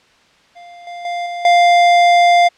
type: tone with level steps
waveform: square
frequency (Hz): 698.5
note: F5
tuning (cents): 0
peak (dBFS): -36 / -28 / -20 / -23 / -8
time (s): 0.55-2.49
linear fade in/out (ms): 20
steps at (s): 0.87 / 1.05 / 1.26 / 1.45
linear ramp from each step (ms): 2
effects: white hiss -51 dBFS RMS until 2.57 s + low-pass 4000 Hz 12 dB/octave